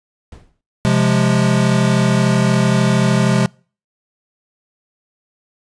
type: noise with exponential decay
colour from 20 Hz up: brown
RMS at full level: -32 dBFS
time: 0.32-0.61 s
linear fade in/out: 2 ms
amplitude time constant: 61 ms
type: chord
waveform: square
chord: F minor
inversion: second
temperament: equal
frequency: 130.81 / 174.61 / 207.7 Hz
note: C3 / F3 / Ab3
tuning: 0 / 0 / 0 cents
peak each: -16 / -18 / -17 dBFS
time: 0.85-3.46 s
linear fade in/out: 0 ms
effects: noise-tail reverb RT60 0.4 s tail -26 dB re dry + resampled to 22050 Hz